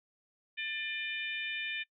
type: harmonic tone with a mistuned harmonic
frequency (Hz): 601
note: D5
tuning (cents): +40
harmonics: 3 / 4 / 5 / 6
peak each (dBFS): -40 / -37 / -42 / -44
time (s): 0.57-1.84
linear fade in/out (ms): 20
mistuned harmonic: 3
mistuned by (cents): -29
effects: noise-tail reverb RT60 0.1 s tail -22 dB re dry

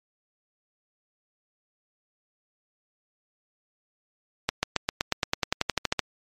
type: accelerating click train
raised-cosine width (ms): 0.2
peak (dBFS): -5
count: 16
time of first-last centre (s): 4.49-5.993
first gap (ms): 140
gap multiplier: 0.95
effects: MP3 64 kbps

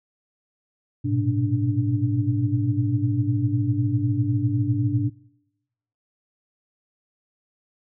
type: tone cluster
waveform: sine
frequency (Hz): 105.1 / 117.1 / 125 / 292.4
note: G#2 / A#2 / B2 / D4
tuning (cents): +21 / +8 / +21 / -7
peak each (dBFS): -25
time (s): 1.04-5.1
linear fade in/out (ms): 20
effects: noise-tail reverb RT60 1.0 s tail -25 dB re dry

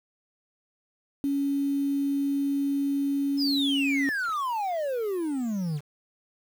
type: tone with pitch glide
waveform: sine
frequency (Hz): 280.1 to 277.2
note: C#4 to C#4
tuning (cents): +18 to 0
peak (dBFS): -23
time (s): 1.24-4.09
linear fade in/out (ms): 0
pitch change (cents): -18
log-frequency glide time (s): 3.38-3.78
type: exponential sweep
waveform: triangle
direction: down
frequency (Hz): 5274 to 138.59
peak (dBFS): -24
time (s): 3.37-5.81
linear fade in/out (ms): 50
effects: tanh soft clip ceiling -15 dBFS + 8-bit

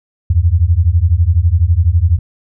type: beating tone pair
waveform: sine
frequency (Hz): 79.5 / 91.5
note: D#2 / F#2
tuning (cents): +38 / -19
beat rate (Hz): 12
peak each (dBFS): -11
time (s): 0.3-2.19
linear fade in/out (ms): 5
effects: none

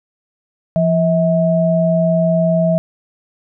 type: tone pair together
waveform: sine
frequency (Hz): 170.7 / 644.5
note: F3 / E5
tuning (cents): -39 / -39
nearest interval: octave + major seventh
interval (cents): 2300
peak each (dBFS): -14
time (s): 0.76-2.78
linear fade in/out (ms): 0
effects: none

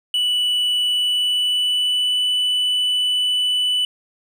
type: tone with pitch glide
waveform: triangle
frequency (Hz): 2960 to 2982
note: F#7 to F#7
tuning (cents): 0 to +13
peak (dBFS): -15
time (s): 0.14-3.85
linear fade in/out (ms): 2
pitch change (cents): +13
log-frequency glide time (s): 0.85-2.26
effects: none

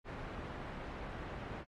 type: low-pass noise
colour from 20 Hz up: pink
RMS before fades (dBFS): -45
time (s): 0.04-1.65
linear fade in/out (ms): 50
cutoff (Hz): 1800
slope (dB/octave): 12
effects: AAC 32 kbps

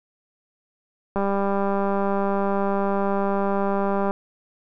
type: click train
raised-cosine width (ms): 1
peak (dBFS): -11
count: 585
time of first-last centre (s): 1.16-4.109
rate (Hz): 198
effects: none

